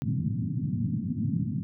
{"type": "band-pass noise", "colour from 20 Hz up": "pink", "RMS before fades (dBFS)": -29, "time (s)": [0.02, 1.63], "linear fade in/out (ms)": 0, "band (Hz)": [100, 250], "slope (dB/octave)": 48, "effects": []}